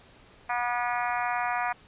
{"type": "harmonic tone", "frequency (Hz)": 242.4, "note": "B3", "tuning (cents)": -32, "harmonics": [3, 4, 5, 6, 7, 8, 9, 10], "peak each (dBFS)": [-30, -32, -34, -36, -37, -38, -39, -40], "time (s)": [0.49, 1.73], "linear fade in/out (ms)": 10, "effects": ["pink hiss -55 dBFS RMS until 1.87 s", "resampled to 8000 Hz"]}